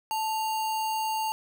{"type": "tone with sample-and-hold", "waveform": "sine", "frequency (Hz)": 879, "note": "A5", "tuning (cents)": -2, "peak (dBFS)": -26, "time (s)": [0.11, 1.32], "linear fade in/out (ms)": 0, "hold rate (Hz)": 3675, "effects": []}